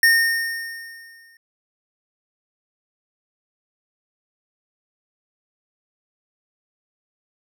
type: tone with exponential decay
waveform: square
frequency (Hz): 1834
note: A#6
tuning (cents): -29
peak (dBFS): -11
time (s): 0.03-1.37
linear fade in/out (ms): 2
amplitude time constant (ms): 290
effects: none